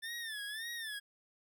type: tone with vibrato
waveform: 25% pulse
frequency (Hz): 1768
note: A6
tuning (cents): +8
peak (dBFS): -36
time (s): 0.02-1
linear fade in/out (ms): 20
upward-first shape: sine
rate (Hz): 1.8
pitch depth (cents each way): 120
effects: none